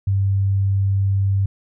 sine tone, 98 Hz, G2, in tune, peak -15 dBFS, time 0.07-1.46 s, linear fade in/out 5 ms, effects none

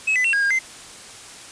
triangle tone with pitch steps, 2572 / 2006 / 2718 / 1632 / 1616 / 2075 Hz, E7 / B6 / F7 / G#6 / G#6 / C7, -43 / +26 / -48 / -31 / -48 / -15 cents, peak -15 dBFS, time 0.07-0.592 s, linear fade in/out 10 ms, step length 87 ms, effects white hiss -40 dBFS RMS until 1.51 s + resampled to 22050 Hz

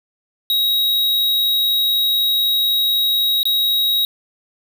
square tone with dropouts, 3812 Hz, A#7, 38 cents sharp, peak -15 dBFS, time 0.5-4.05 s, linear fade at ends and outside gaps 1 ms, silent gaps 3.431-3.454 s, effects none

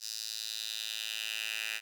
10% pulse tone with high-pass filter sweep, 110 Hz, A2, in tune, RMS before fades -38 dBFS, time 0-1.81 s, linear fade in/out 50 ms, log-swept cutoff 5100 to 2300 Hz, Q 3, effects none

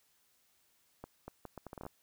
accelerating click train, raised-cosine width 1 ms, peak -30 dBFS, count 11, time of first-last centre 1.04-1.865 s, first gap 240 ms, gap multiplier 0.72, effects white hiss -72 dBFS RMS until 2.02 s

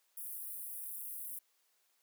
pink high-pass noise, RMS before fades -44 dBFS, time 0.17-1.39 s, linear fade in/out 5 ms, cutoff 10000 Hz, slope 48 dB/octave, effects white hiss -75 dBFS RMS until 2.02 s + high-pass 400 Hz 12 dB/octave

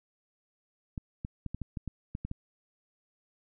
clicks, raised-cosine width 5 ms, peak -23 dBFS, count 10, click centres 0.978 / 1.249 / 1.463 / 1.546 / 1.617 / 1.772 / 1.877 / 2.151 / 2.25 / 2.314 s, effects none

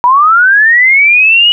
sine linear sweep, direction up, 949 to 2941 Hz, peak -3 dBFS, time 0.04-1.52 s, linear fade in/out 0 ms, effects none

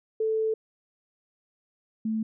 sine tone pair in turn, 440 / 220 Hz, A4 / A3, 0 / 0 cents, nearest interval octave, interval 1200 cents, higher first, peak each -23 / -25 dBFS, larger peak first, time 0.2-0.54 / 2.05-2.23 s, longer first, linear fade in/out 5 ms, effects none

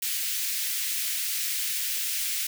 white high-pass noise, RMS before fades -29 dBFS, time 0.02-2.47 s, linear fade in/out 5 ms, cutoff 1900 Hz, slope 24 dB/octave, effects none

